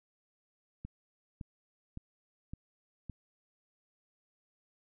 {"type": "click train", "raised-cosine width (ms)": 5, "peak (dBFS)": -29, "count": 5, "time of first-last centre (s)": [0.85, 3.097], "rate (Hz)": 1.78, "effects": []}